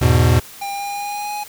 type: chord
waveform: square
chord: E major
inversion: none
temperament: equal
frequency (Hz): 82.41 / 103.83 / 123.47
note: E2 / G#2 / B2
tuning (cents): 0 / 0 / 0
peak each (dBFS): -16 / -18 / -15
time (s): 0.01-0.4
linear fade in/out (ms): 10
type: tone with pitch glide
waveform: square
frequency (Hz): 799 to 831.5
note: G5 to G#5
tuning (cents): +33 to +2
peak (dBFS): -24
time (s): 0.61-1.44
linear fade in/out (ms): 10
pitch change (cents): +69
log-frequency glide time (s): 0.71-1.32
effects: white hiss -39 dBFS RMS until 1.48 s